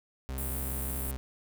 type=tone with vibrato; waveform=40% pulse; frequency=65.8 Hz; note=C2; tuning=10 cents sharp; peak=-33 dBFS; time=0.29-1.17 s; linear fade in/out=0 ms; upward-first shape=sine; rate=17 Hz; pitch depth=19 cents each way
type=band-stop noise; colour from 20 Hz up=white; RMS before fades=-38 dBFS; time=0.38-1.11 s; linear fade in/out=0 ms; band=370 to 8400 Hz; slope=48 dB/octave
effects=none